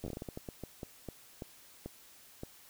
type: slowing click train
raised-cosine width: 2 ms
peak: -27 dBFS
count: 17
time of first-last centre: 0.04-2.434 s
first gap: 10 ms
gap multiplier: 1.31
effects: white hiss -58 dBFS RMS until 2.69 s